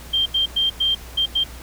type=tone bursts at uneven times; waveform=sine; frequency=3169 Hz; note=G7; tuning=18 cents sharp; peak=-16 dBFS; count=6; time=0.13-0.26 / 0.34-0.46 / 0.56-0.7 / 0.8-0.95 / 1.17-1.26 / 1.35-1.44 s; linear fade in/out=10 ms; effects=added 60 Hz sine -38 dBFS peak until 1.62 s + pink hiss -41 dBFS RMS until 1.62 s